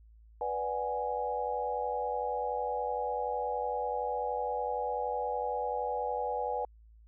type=chord; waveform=sine; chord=G# half-diminished seventh; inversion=first; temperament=equal; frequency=493.9 / 587.3 / 740 / 830.6 Hz; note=B4 / D5 / F#5 / G#5; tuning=0 / 0 / 0 / 0 cents; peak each=-35 / -39 / -38 / -34 dBFS; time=0.41-6.65 s; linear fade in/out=2 ms; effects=added 55 Hz sine -54 dBFS peak until 7.07 s